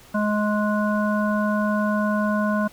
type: harmonic tone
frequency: 210 Hz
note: G#3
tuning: 19 cents sharp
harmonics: 1 / 3 / 5 / 7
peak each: -21 / -26 / -28 / -29 dBFS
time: 0.14-2.68 s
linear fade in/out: 10 ms
effects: pink hiss -49 dBFS RMS until 2.72 s